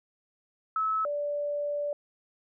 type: tone pair in turn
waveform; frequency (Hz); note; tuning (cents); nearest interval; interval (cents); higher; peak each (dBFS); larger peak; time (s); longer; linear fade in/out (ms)
sine; 1298 / 582.7; E6 / D5; -27 / -14; octave + major second; 1387; first; -25 / -28; first; 0.76-1.05 / 1.05-1.93; second; 2
effects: none